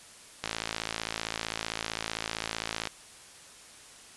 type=click train; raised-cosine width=0.2 ms; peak=-13 dBFS; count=136; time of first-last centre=0.44-2.872 s; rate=55.5 Hz; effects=white hiss -51 dBFS RMS until 4.16 s + resampled to 24000 Hz